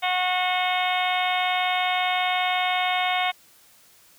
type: harmonic tone with a mistuned harmonic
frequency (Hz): 365.1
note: F#4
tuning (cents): -23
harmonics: 2 / 3 / 4 / 5 / 6 / 7 / 8 / 9 / 10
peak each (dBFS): -24 / -31 / -34 / -36 / -27 / -35 / -34 / -35 / -32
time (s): 0.02-3.32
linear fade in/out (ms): 20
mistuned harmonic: 9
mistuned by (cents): -46
effects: white hiss -55 dBFS RMS until 4.18 s